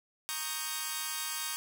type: chord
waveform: 5% pulse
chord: Eb dominant seventh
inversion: second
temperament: equal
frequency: 932.3 / 1108.7 / 1244.5 / 1568 Hz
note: Bb5 / Db6 / Eb6 / G6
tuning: 0 / 0 / 0 / 0 cents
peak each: -28 dBFS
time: 0.29-1.56 s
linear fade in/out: 0 ms
effects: none